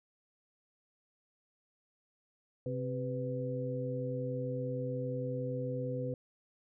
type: harmonic tone with a mistuned harmonic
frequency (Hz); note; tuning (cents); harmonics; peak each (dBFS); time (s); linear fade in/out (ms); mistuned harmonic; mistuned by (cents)
130.81; C3; 0; 1 / 2 / 3 / 4; -37 / -41 / -47 / -37; 2.66-6.14; 2; 4; -82
effects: none